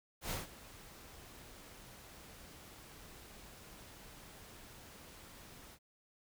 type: noise with ADSR envelope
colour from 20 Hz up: pink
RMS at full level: -38 dBFS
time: 0.21-5.79 s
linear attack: 98 ms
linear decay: 160 ms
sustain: -17 dB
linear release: 63 ms
effects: none